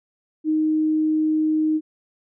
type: tone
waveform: sine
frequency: 311.1 Hz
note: D#4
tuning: in tune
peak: -17 dBFS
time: 0.44-1.81 s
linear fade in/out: 50 ms
effects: none